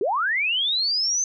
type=linear sweep; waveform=sine; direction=up; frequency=342.6 to 6272 Hz; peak=-20 dBFS; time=0.01-1.24 s; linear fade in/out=2 ms; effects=none